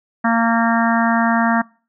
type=harmonic tone; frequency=230 Hz; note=A#3; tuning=23 cents flat; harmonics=1 / 3 / 4 / 5 / 6 / 7 / 8; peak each=-16 / -21 / -22 / -23 / -24 / -24 / -25 dBFS; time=0.24-1.62 s; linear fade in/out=10 ms; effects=noise-tail reverb RT60 0.4 s tail -25 dB re dry